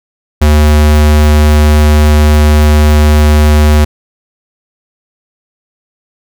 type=tone; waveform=square; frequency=75.3 Hz; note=D2; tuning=44 cents sharp; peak=-4 dBFS; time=0.41-3.85 s; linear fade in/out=10 ms; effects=none